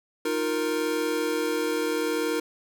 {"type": "chord", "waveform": "square", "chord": "Eb suspended second", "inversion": "none", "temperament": "equal with one note detuned", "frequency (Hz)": [311.1, 351.7, 466.2], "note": ["Eb4", "F4", "Bb4"], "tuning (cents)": [0, 12, 0], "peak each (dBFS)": [-30, -32, -28], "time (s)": [0.25, 2.4], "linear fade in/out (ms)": 5, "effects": []}